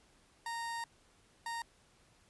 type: tone bursts at uneven times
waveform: 30% pulse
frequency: 928 Hz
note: A#5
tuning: 8 cents flat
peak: -35 dBFS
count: 2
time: 0.46-0.84 / 1.46-1.62 s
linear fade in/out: 2 ms
effects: pink hiss -67 dBFS RMS until 2.29 s + resampled to 24000 Hz